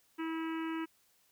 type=harmonic tone; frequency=324.1 Hz; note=E4; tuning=29 cents flat; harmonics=1 / 3 / 4 / 5 / 6 / 7 / 8 / 9; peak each=-35 / -45 / -47 / -49 / -51 / -52 / -53 / -54 dBFS; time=0.18-0.86 s; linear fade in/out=20 ms; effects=white hiss -70 dBFS RMS until 1.31 s